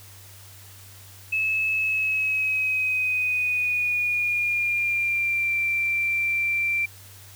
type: tone with pitch glide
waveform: sine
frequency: 2597 to 2354 Hz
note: E7 to D7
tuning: -26 to +3 cents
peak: -21 dBFS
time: 1.32-6.86 s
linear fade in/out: 10 ms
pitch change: -171 cents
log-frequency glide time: 1.71-5.56 s
effects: added 97 Hz sine -47 dBFS peak until 7.35 s + white hiss -48 dBFS RMS until 7.35 s